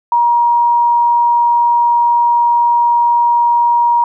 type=tone; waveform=sine; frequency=949 Hz; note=A#5; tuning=31 cents sharp; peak=-8 dBFS; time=0.12-4.04 s; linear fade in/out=2 ms; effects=none